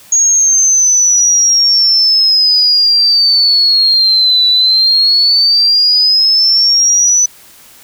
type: exponential two-way sweep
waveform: sine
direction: down then up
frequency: 6645 to 3951 to 6010 Hz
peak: -6 dBFS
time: 0.12-7.26 s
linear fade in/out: 5 ms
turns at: 4.48 s
effects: white hiss -40 dBFS RMS until 7.83 s